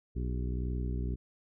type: harmonic tone with a mistuned harmonic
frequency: 61.74 Hz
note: B1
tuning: in tune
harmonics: 1 / 2 / 3 / 4 / 5 / 6 / 7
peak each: -32 / -38 / -42 / -44 / -46 / -48 / -49 dBFS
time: 0.15-1.16 s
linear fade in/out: 20 ms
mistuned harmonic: 7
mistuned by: -91 cents
effects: none

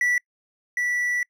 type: tone pair in turn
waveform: triangle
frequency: 1958 / 1958 Hz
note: B6 / B6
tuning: -15 / -15 cents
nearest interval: unison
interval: 0 cents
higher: neither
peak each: -17 / -20 dBFS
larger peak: first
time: 0.01-0.18 / 0.77-1.23 s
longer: second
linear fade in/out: 2 ms
effects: noise-tail reverb RT60 0.1 s tail -26 dB re dry

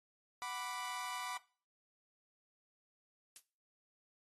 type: chord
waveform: sawtooth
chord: B minor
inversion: second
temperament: equal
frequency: 740 / 987.8 / 1174.7 Hz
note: F#5 / B5 / D6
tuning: 0 / 0 / 0 cents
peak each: -44 / -39 / -42 dBFS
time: 0.42-1.37 s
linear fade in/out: 0 ms
type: noise with exponential decay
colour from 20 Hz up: blue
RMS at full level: -45 dBFS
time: 3.36-3.44 s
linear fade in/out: 1 ms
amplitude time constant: 16 ms
effects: noise-tail reverb RT60 0.4 s tail -20 dB re dry + AAC 32 kbps

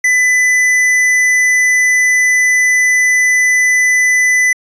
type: tone with hard clipping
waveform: sine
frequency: 2000 Hz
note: B6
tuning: 21 cents sharp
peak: -10 dBFS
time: 0.04-4.53 s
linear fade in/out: 5 ms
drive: 11 dB
effects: resampled to 22050 Hz

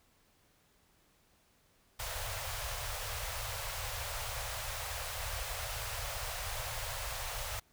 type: band-stop noise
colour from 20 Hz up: pink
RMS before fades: -39 dBFS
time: 1.99-7.6 s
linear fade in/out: 10 ms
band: 120 to 510 Hz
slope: 48 dB/octave
effects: pink hiss -69 dBFS RMS until 7.72 s

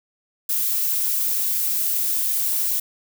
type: noise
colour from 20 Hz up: violet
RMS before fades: -22 dBFS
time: 0.49-2.8 s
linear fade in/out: 5 ms
effects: none

